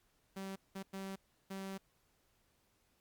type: tone bursts at uneven times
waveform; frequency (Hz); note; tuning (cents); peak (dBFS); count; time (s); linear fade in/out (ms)
sawtooth; 193.2; G3; -25; -38; 4; 0.36-0.56 / 0.75-0.83 / 0.93-1.16 / 1.5-1.78; 10
effects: pink hiss -75 dBFS RMS until 3 s + Opus 48 kbps